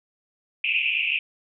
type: band-pass noise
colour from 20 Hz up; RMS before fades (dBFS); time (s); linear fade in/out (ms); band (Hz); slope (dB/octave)
pink; -24; 0.64-1.19; 2; 2400 to 2800; 96
effects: none